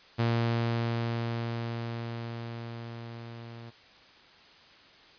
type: tone with level ramp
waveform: sawtooth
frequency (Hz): 116.54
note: A#2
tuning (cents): 0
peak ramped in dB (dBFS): -20 to -39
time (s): 0.18-3.71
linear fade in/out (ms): 20
effects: white hiss -55 dBFS RMS until 5.18 s + resampled to 11025 Hz